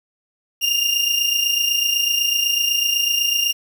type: tone pair together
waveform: 30% pulse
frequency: 2794 / 2822 Hz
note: F7 / F7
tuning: 0 / +17 cents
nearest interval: unison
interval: 17 cents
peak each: -17 dBFS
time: 0.61-3.53 s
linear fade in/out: 20 ms
effects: 8-bit